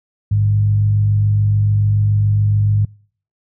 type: tone with frequency modulation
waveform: sine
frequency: 103.83 Hz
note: G#2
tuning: in tune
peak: -11 dBFS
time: 0.31-2.85 s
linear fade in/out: 5 ms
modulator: 47 Hz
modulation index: 0.37
effects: noise-tail reverb RT60 0.5 s tail -25 dB re dry + high-pass 60 Hz 12 dB/octave